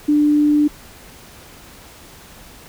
sine tone, 296.5 Hz, D4, 17 cents sharp, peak -11 dBFS, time 0.08-0.68 s, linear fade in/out 10 ms, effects pink hiss -42 dBFS RMS until 2.68 s

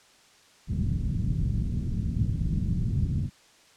white low-pass noise, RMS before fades -27 dBFS, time 0.67-3.3 s, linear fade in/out 50 ms, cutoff 170 Hz, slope 24 dB/octave, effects white hiss -57 dBFS RMS until 3.76 s + low-pass 7000 Hz 12 dB/octave

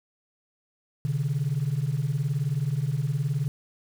sine beating tone pair, 129.6 / 148.6 Hz, C3 / D3, -16 / +21 cents, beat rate 19 Hz, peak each -26 / -25 dBFS, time 1.05-3.48 s, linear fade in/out 0 ms, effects tanh soft clip ceiling -19 dBFS + 8-bit

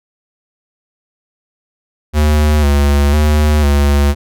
square tone with vibrato, 73.42 Hz, D2, in tune, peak -9 dBFS, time 2.13-4.15 s, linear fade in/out 50 ms, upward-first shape square, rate 1 Hz, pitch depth 46 cents each way, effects none

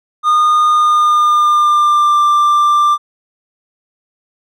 triangle tone with pitch glide, 1223 to 1183.4 Hz, D#6 to D6, -30 to +13 cents, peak -6 dBFS, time 0.23-2.98 s, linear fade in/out 50 ms, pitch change -57 cents, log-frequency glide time 0.69-2.22 s, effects none

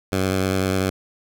10% pulse tone with vibrato, 94.7 Hz, F#2, 41 cents sharp, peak -11 dBFS, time 0.12-0.9 s, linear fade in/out 5 ms, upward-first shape sine, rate 10 Hz, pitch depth 26 cents each way, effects none

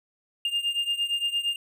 triangle beating tone pair, 2809 / 2817.7 Hz, F7 / F7, +9 / +15 cents, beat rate 8.7 Hz, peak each -25 / -28 dBFS, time 0.45-1.56 s, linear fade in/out 2 ms, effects none

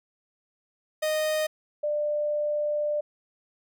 45% pulse / sine tone pair in turn, 619 / 594.7 Hz, D#5 / D5, -9 / +22 cents, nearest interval minor second, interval 69 cents, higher first, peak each -24 dBFS, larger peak neither, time 1.02-1.47 / 1.83-3.01 s, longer second, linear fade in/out 10 ms, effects none

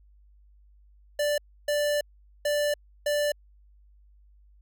square tone bursts at uneven times, 587.3 Hz, D5, in tune, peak -24 dBFS, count 4, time 1.19-1.38 / 1.68-2.01 / 2.45-2.74 / 3.06-3.32 s, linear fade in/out 5 ms, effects added 50 Hz sine -54 dBFS peak until 4.61 s

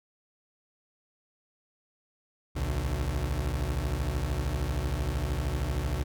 30% pulse beating tone pair, 60.7 / 73.7 Hz, B1 / D2, -29 / +7 cents, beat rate 13 Hz, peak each -28 dBFS, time 2.55-6.04 s, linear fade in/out 20 ms, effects none

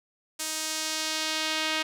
sawtooth tone with band-pass filter sweep, 313.8 Hz, D#4, 15 cents sharp, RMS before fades -30 dBFS, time 0.39-1.83 s, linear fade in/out 10 ms, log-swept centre 8000 to 3000 Hz, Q 1.1, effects none

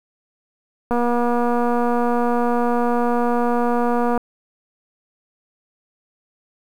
click train, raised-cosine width 1 ms, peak -8 dBFS, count 785, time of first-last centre 0.91-4.177 s, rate 240 Hz, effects 7-bit

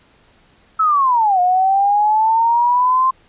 sine linear two-way sweep, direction down then up, 1318.5 to 713 to 1053 Hz, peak -11 dBFS, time 0.79-3.11 s, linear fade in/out 10 ms, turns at 1.4 s, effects pink hiss -53 dBFS RMS until 3.28 s + resampled to 8000 Hz

